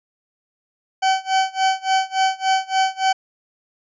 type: tone with tremolo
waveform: 40% pulse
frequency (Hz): 763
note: G5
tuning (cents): -47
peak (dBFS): -13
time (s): 1.02-3.13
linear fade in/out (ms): 10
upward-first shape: sine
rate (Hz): 3.5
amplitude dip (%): 95
effects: resampled to 16000 Hz